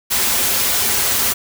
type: noise with comb filter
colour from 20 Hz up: white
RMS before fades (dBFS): -17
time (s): 0.1-1.34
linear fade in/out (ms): 20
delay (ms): 6.4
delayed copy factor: -0.6
effects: none